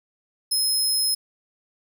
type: tone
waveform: 25% pulse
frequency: 5140 Hz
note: E8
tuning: 45 cents flat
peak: -15 dBFS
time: 0.51-1.15 s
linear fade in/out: 10 ms
effects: none